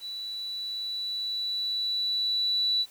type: tone with level ramp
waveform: sine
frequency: 3951 Hz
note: B7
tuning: in tune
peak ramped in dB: -34 to -22 dBFS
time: 0-2.86 s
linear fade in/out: 50 ms
effects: white hiss -55 dBFS RMS until 2.9 s